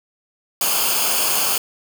white noise with comb filter, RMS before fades -19 dBFS, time 0.61-1.58 s, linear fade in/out 2 ms, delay 0.52 ms, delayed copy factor -0.7, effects none

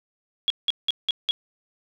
sine tone bursts, 3322 Hz, G#7, in tune, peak -18 dBFS, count 5, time 0.48-1.31 s, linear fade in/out 0 ms, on 22 ms, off 180 ms, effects none

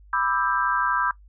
sine chord, E minor seventh, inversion second, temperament just, 988.9 / 1186.7 / 1318.5 / 1582.2 Hz, B5 / D6 / E6 / G6, +2 / +18 / 0 / +16 cents, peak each -26 dBFS, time 0.13-1.11 s, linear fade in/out 2 ms, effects noise-tail reverb RT60 0.1 s tail -18 dB re dry + added 50 Hz sine -47 dBFS peak until 1.28 s

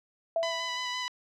sine tone with exponential decay, 663 Hz, E5, 10 cents sharp, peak -23 dBFS, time 0.36-0.92 s, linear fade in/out 2 ms, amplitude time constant 120 ms
10% pulse tone with vibrato, 996 Hz, B5, 14 cents sharp, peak -22 dBFS, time 0.43-1.08 s, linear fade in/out 0 ms, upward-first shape square, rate 5.9 Hz, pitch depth 12 cents each way
effects low-pass 5000 Hz 12 dB/octave

